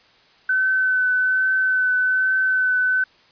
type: tone with vibrato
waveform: sine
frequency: 1517 Hz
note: F#6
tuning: 43 cents sharp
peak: -16 dBFS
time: 0.49-3.04 s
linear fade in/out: 5 ms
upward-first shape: triangle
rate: 1.2 Hz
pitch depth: 17 cents each way
effects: white hiss -54 dBFS RMS until 3.31 s + resampled to 11025 Hz